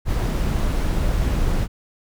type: noise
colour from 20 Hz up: brown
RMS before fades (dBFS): -20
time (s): 0.05-1.68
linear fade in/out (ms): 50
effects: none